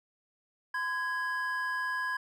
triangle tone pair together, 1022.4 / 1657 Hz, C6 / G#6, -40 / -4 cents, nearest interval minor sixth, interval 836 cents, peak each -33 / -30 dBFS, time 0.74-2.17 s, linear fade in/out 5 ms, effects none

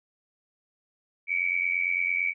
sine tone with amplitude modulation, 2283 Hz, D7, 50 cents flat, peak -20 dBFS, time 1.27-2.34 s, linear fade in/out 50 ms, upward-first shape sine, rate 88.9 Hz, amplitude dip 85%, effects none

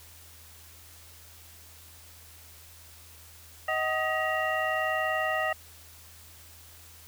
sine tone cluster, 629 / 750 / 1250 / 1909 / 2773 Hz, D#5 / F#5 / D#6 / A#6 / F7, +19 / +23 / +8 / +41 / -13 cents, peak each -31 / -33 / -33 / -30 / -37 dBFS, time 3.68-5.53 s, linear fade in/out 5 ms, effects added 82 Hz sine -54 dBFS peak until 7.07 s + white hiss -52 dBFS RMS until 7.07 s

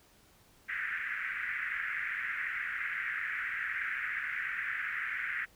white band-pass noise, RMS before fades -36 dBFS, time 0.68-5.46 s, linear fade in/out 20 ms, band 1500 to 2100 Hz, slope 48 dB/octave, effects pink hiss -63 dBFS RMS until 5.55 s

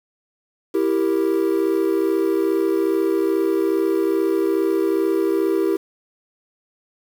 triangle chord, E diminished, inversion none, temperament equal, 329.6 / 392 / 466.2 Hz, E4 / G4 / Bb4, 0 / 0 / 0 cents, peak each -18 / -17 / -23 dBFS, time 0.74-5.77 s, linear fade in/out 10 ms, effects tanh soft clip ceiling -8 dBFS + 7-bit

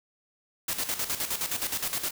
white noise with tremolo, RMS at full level -29 dBFS, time 0.68-2.11 s, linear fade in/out 5 ms, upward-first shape square, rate 9.6 Hz, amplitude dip 65%, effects none

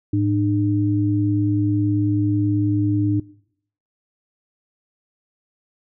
sine tone pair together, 106.67 / 301.7 Hz, G#2 / D4, +47 / +47 cents, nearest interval octave + tritone, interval 1800 cents, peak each -19 / -19 dBFS, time 0.13-3.2 s, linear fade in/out 5 ms, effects noise-tail reverb RT60 0.7 s tail -22 dB re dry

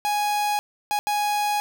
45% pulse tone bursts at uneven times, 830.6 Hz, G#5, in tune, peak -21 dBFS, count 3, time 0.05-0.59 / 0.91-0.99 / 1.07-1.6 s, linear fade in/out 0 ms, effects none

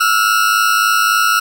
40% pulse tone pair together, 1318.4 / 1422 Hz, E6 / F6, 0 / +31 cents, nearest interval minor second, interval 131 cents, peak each -13 dBFS, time 0-1.4 s, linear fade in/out 10 ms, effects none

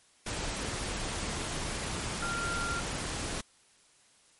sine tone in noise, 1388 Hz, F6, 11 cents flat, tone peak -33 dBFS, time 2.22-2.8 s, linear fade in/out 5 ms, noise pink, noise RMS -35 dBFS, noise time 0.26-3.41 s, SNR -1 dB, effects white hiss -63 dBFS RMS until 4.39 s + MP3 48 kbps

